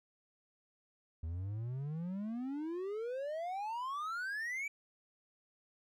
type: exponential sweep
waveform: triangle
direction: up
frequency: 78 to 2330 Hz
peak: -35 dBFS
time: 1.23-4.68 s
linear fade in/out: 5 ms
effects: none

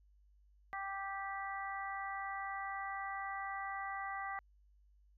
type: harmonic tone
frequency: 392 Hz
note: G4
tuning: in tune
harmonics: 2 / 3 / 4 / 5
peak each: -43 / -44 / -49 / -45 dBFS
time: 0.73-4.39 s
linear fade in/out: 0 ms
effects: added 50 Hz sine -64 dBFS peak until 5.17 s

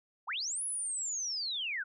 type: linear two-way sweep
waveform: sine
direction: up then down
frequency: 642 to 10548 to 1398 Hz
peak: -33 dBFS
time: 0.27-1.84 s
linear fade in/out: 20 ms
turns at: 0.64 s
effects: none

